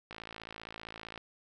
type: click train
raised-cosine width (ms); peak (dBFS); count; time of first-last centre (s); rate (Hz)
0.3; -27; 60; 0.11-1.177; 55.3
effects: none